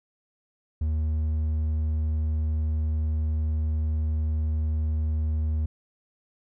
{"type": "tone with hard clipping", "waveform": "sine", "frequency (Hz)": 77.8, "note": "D#2", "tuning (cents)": 0, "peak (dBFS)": -24, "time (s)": [0.81, 5.66], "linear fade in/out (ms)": 5, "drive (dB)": 3, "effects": []}